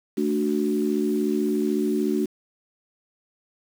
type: chord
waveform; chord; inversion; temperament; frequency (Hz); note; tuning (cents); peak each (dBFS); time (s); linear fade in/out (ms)
sine; D major; second; equal; 220 / 293.7 / 370; A3 / D4 / F#4; 0 / 0 / 0; -25; 0.17-2.26; 10
effects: 7-bit